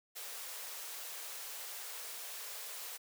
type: high-pass noise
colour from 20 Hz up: white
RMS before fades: -45 dBFS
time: 0.15-2.98 s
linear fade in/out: 20 ms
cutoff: 410 Hz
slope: 48 dB/octave
effects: none